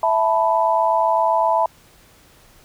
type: chord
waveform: sine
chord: E suspended fourth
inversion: none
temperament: equal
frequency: 659.3 / 880 / 987.8 Hz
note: E5 / A5 / B5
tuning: 0 / 0 / 0 cents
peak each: -19 dBFS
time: 0.03-1.66 s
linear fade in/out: 2 ms
effects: pink hiss -51 dBFS RMS until 2.64 s